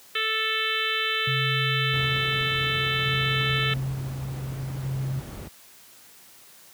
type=harmonic tone; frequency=440 Hz; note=A4; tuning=in tune; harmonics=1 / 3 / 4 / 5 / 6 / 7 / 8 / 9; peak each=-35 / -31 / -30 / -32 / -31 / -30 / -32 / -36 dBFS; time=0.15-3.74 s; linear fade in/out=5 ms
type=tone with tremolo; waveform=sine; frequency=133.4 Hz; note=C3; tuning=34 cents sharp; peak=-25 dBFS; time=1.27-5.2 s; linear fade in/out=5 ms; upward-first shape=square; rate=0.56 Hz; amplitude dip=40%
type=noise; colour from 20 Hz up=brown; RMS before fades=-33 dBFS; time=1.93-5.48 s; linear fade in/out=5 ms
effects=white hiss -51 dBFS RMS until 6.73 s + high-pass 80 Hz 12 dB/octave